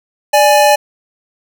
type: tone pair together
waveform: square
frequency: 589.4 / 834 Hz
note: D5 / G#5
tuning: +6 / +7 cents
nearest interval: tritone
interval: 601 cents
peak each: -10 dBFS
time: 0.33-0.76 s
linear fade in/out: 10 ms
effects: none